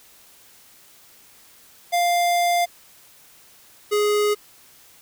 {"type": "tone pair in turn", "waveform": "square", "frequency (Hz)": [698.5, 416.7], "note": ["F5", "G#4"], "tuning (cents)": [0, 6], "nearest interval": "major sixth", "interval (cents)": 894, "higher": "first", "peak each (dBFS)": -18, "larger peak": "neither", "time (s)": [[1.92, 2.66], [3.91, 4.35]], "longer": "first", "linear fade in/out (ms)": 20, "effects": ["white hiss -51 dBFS RMS until 5.01 s"]}